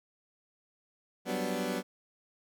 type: chord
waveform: 20% pulse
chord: G major seventh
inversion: third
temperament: equal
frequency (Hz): 185 / 196 / 246.9 / 293.7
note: F#3 / G3 / B3 / D4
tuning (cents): 0 / 0 / 0 / 0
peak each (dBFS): -32 / -33 / -30 / -35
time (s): 1.25-1.83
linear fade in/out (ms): 50
effects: none